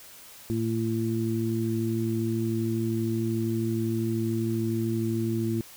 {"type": "harmonic tone", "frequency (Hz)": 112.8, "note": "A2", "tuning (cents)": 44, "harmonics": [1, 2, 3], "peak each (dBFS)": [-29, -29, -29], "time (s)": [0.5, 5.61], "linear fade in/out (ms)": 0, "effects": ["white hiss -48 dBFS RMS until 5.76 s"]}